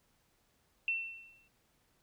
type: tone with exponential decay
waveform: sine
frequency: 2695 Hz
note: E7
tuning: 38 cents sharp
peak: -28 dBFS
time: 0.88-1.48 s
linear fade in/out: 1 ms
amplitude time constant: 130 ms
effects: pink hiss -73 dBFS RMS until 2.02 s